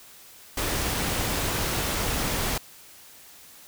pink noise, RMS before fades -27 dBFS, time 0.57-2.58 s, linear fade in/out 5 ms, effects white hiss -49 dBFS RMS until 3.67 s

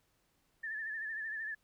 sine tone with vibrato, 1760 Hz, A6, in tune, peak -37 dBFS, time 0.63-1.55 s, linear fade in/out 10 ms, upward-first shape sine, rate 13 Hz, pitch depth 60 cents each way, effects pink hiss -75 dBFS RMS until 1.63 s

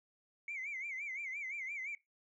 sine tone with vibrato, 2198 Hz, C#7, 15 cents flat, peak -38 dBFS, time 0.48-1.95 s, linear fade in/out 2 ms, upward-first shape sine, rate 5.8 Hz, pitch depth 140 cents each way, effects noise-tail reverb RT60 0.2 s tail -21 dB re dry + tanh soft clip ceiling -35 dBFS

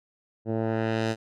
10% pulse tone with low-pass filter sweep, 111.8 Hz, A2, 28 cents sharp, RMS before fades -27 dBFS, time 0.45-1.16 s, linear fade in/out 50 ms, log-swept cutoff 450 to 7700 Hz, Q 0.81, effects none

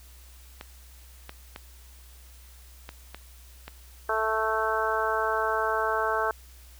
clicks, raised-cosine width 0.3 ms, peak -22 dBFS, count 6, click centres 0.611 / 1.294 / 1.561 / 2.891 / 3.146 / 3.68 s
harmonic tone, 220 Hz, A3, in tune, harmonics 2 / 3 / 4 / 5 / 6 / 7, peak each -31 / -31 / -31 / -31 / -31 / -31 dBFS, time 4.09-6.31 s, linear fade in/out 2 ms
effects added 62 Hz sine -48 dBFS peak until 6.79 s + white hiss -55 dBFS RMS until 6.79 s

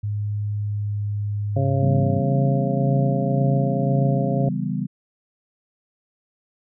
sine tone with pitch glide, 103.83 to 103.17 Hz, G#2 to G#2, 0 to -11 cents, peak -22 dBFS, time 0.03-2.2 s, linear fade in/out 10 ms, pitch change -11 cents, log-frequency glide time 0.54-0.97 s
harmonic tone, 136.7 Hz, C#3, 24 cents flat, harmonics 1 / 2 / 3 / 4 / 5, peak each -20 / -29 / -31 / -27 / -29 dBFS, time 1.56-4.49 s, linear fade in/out 5 ms
sine chord, C# half-diminished seventh, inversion none, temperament equal, 138.59 / 164.81 / 196 / 246.9 Hz, C#3 / E3 / G3 / B3, 0 / 0 / 0 / 0 cents, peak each -28 / -28 / -26 / -29 dBFS, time 1.81-4.87 s, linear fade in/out 20 ms
effects none

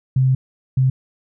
sine tone bursts at uneven times, 130.81 Hz, C3, in tune, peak -12 dBFS, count 2, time 0.16-0.35 / 0.77-0.9 s, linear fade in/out 5 ms, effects none

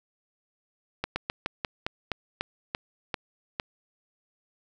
slowing click train, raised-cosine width 0.3 ms, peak -12 dBFS, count 11, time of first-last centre 1.04-3.599 s, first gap 120 ms, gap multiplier 1.16, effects none

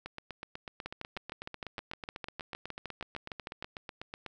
two click trains, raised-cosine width 0.3 ms, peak -24 / -22 dBFS, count 35 / 19, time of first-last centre 0.06-4.263 / 0.86-3.625 s, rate 8.09 / 6.51 Hz, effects none

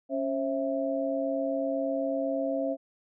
sine tone cluster, 276 / 534 / 662 Hz, C#4 / C5 / E5, -7 / +35 / +7 cents, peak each -31 dBFS, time 0.09-2.77 s, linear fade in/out 50 ms, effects none

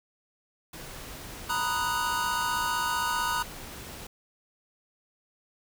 pink noise, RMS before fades -42 dBFS, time 0.73-4.07 s, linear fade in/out 5 ms
square chord, B major seventh, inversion third, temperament equal, 932.3 / 987.8 / 1244.5 / 1480 Hz, A#5 / B5 / D#6 / F#6, 0 / 0 / 0 / 0 cents, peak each -33 dBFS, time 1.49-3.43 s, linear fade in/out 10 ms
effects none

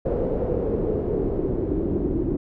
pink noise with low-pass filter sweep, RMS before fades -24 dBFS, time 0.05-2.37 s, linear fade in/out 10 ms, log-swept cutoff 510 to 330 Hz, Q 4.3, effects none

